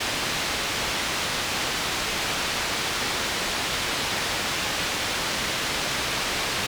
white low-pass noise, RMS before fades -27 dBFS, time 0-6.67 s, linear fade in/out 10 ms, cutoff 4200 Hz, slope 12 dB/octave, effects none

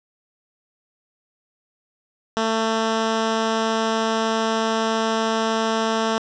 10% pulse tone, 223.2 Hz, A3, 25 cents sharp, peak -11 dBFS, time 2.37-6.18 s, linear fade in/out 0 ms, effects resampled to 16000 Hz + 8-bit

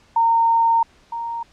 sine tone pair in turn, 918 / 929.2 Hz, A#5 / A#5, -27 / -6 cents, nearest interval unison, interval 21 cents, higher second, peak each -13 / -24 dBFS, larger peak first, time 0.16-0.83 / 1.12-1.43 s, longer first, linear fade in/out 5 ms, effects pink hiss -54 dBFS RMS until 1.52 s + low-pass 6000 Hz 12 dB/octave

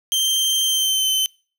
sawtooth tone with pitch glide, 3144 to 3070 Hz, G7 to G7, +4 to -37 cents, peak -14 dBFS, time 0.12-1.26 s, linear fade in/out 0 ms, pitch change -41 cents, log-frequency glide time 0.65-1.09 s, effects noise-tail reverb RT60 0.4 s tail -25 dB re dry

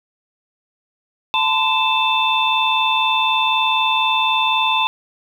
sine tone cluster, 879 / 1023 / 2637 / 3558 Hz, A5 / C6 / E7 / A7, -2 / -39 / 0 / +19 cents, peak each -20 dBFS, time 1.34-4.87 s, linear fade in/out 0 ms, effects 8-bit

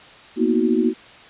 sine chord, B major seventh, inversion third, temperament equal with one note detuned, 233.1 / 246.9 / 318.8 / 370 Hz, A#3 / B3 / D#4 / F#4, 0 / 0 / +42 / 0 cents, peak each -21 dBFS, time 0.36-0.94 s, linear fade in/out 50 ms, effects white hiss -44 dBFS RMS until 1.29 s + resampled to 8000 Hz

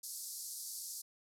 white band-pass noise, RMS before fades -45 dBFS, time 0.03-1.02 s, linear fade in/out 10 ms, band 4500 to 13000 Hz, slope 48 dB/octave, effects none

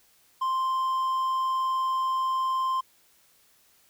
triangle tone, 1046.5 Hz, C6, in tune, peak -22 dBFS, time 0.41-2.81 s, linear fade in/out 10 ms, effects white hiss -62 dBFS RMS until 3.89 s

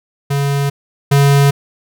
square tone pair in turn, 140.7 / 140.7 Hz, C#3 / C#3, +26 / +26 cents, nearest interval unison, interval 0 cents, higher neither, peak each -14 / -8 dBFS, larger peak second, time 0.3-0.7 / 1.11-1.51 s, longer neither, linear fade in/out 10 ms, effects none

